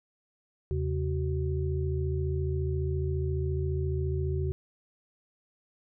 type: tone cluster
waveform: sine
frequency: 81 / 135.5 / 375.4 Hz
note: E2 / C#3 / F#4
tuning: -30 / -39 / +25 cents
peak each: -29 / -32 / -34 dBFS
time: 0.71-4.52 s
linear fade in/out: 0 ms
effects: none

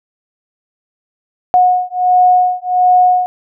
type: beating tone pair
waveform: sine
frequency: 727 / 728.4 Hz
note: F#5 / F#5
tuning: -31 / -27 cents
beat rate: 1.4 Hz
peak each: -11 dBFS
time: 1.54-3.26 s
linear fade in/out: 0 ms
effects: none

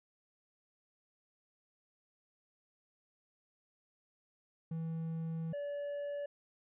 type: tone pair in turn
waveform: triangle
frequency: 163 / 575.2 Hz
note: E3 / D5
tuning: -19 / -36 cents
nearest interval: octave + minor seventh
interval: 2183 cents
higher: second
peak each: -34 / -35 dBFS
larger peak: first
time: 4.71-5.53 / 5.53-6.26 s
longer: first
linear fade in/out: 5 ms
effects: resampled to 8000 Hz

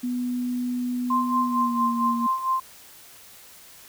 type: tone with pitch glide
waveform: sine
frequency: 246.9 to 235.3 Hz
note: B3 to A#3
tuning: 0 to +16 cents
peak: -24 dBFS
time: 0.03-2.27 s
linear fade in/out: 10 ms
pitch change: -84 cents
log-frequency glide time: 1.42-1.84 s
type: tone with tremolo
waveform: sine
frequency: 1046.5 Hz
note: C6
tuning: in tune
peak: -19 dBFS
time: 1.1-2.6 s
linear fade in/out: 5 ms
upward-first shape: sine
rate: 4.4 Hz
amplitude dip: 70%
effects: white hiss -48 dBFS RMS until 3.88 s

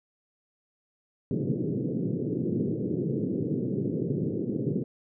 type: band-pass noise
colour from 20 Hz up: pink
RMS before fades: -29 dBFS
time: 1.31-4.84 s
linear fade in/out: 2 ms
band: 120 to 450 Hz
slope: 48 dB/octave
effects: none

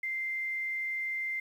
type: tone with quantisation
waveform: sine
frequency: 2089 Hz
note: C7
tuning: 3 cents flat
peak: -31 dBFS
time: 0.03-1.4 s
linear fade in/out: 5 ms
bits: 10
effects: none

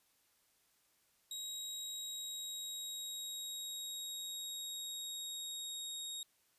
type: tone with pitch glide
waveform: 25% pulse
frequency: 3812 to 3757 Hz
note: A#7 to A#7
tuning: +38 to +13 cents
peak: -37 dBFS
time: 1.31-6.23 s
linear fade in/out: 2 ms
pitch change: -25 cents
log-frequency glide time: 1.93-5.93 s
effects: white hiss -74 dBFS RMS until 6.58 s + resampled to 32000 Hz

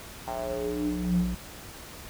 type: tone with band-pass filter sweep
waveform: square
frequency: 60.2 Hz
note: B1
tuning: 44 cents flat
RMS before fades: -29 dBFS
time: 0.27-1.35 s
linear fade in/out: 5 ms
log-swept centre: 820 to 130 Hz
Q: 5.7
effects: pink hiss -44 dBFS RMS until 2.09 s

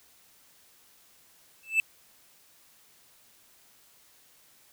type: tone with exponential growth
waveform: triangle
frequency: 2637 Hz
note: E7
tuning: in tune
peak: -15 dBFS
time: 1.63-1.8 s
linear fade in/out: 1 ms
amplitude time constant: 36 ms
effects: white hiss -60 dBFS RMS until 4.72 s

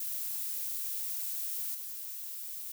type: noise with level steps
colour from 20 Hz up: violet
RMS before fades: -36 / -41 dBFS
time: 0-2.72 s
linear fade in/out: 5 ms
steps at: 1.74 s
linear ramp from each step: 10 ms
effects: none

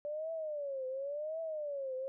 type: tone with vibrato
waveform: sine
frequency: 581 Hz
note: D5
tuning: 19 cents flat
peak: -36 dBFS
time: 0.05-2.08 s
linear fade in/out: 0 ms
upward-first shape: triangle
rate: 0.92 Hz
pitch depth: 220 cents each way
effects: none

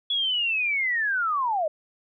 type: linear sweep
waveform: sine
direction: down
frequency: 3402 to 587.3 Hz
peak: -22 dBFS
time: 0.1-1.68 s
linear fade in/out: 5 ms
effects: none

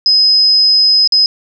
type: tone with dropouts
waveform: sine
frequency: 5060 Hz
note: D#8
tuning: 28 cents sharp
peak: -6 dBFS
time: 0.06-1.26 s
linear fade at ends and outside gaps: 1 ms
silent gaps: 1.075-1.122 s
effects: none

